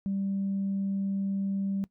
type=tone; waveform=sine; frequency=196 Hz; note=G3; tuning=in tune; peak=-26 dBFS; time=0.06-1.84 s; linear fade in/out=0 ms; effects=noise-tail reverb RT60 0.1 s tail -21 dB re dry + tanh soft clip ceiling -23 dBFS